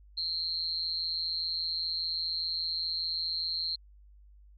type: tone with amplitude modulation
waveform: sine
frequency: 4186 Hz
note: C8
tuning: in tune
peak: -26 dBFS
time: 0.17-3.76 s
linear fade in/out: 10 ms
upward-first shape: sine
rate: 165 Hz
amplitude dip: 95%
effects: added 50 Hz sine -53 dBFS peak until 4.57 s